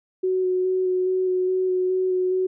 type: tone with vibrato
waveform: sine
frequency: 370.1 Hz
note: F#4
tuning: in tune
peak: -19 dBFS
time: 0.23-2.47 s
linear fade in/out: 10 ms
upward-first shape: square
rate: 2.4 Hz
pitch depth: 11 cents each way
effects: none